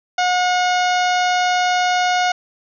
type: harmonic tone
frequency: 724 Hz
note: F#5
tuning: 38 cents flat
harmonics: 1 / 2 / 3 / 4 / 5 / 6 / 7 / 8 / 9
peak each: -16 / -22 / -26 / -28 / -30 / -32 / -33 / -34 / -35 dBFS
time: 0.18-2.32 s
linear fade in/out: 5 ms
effects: none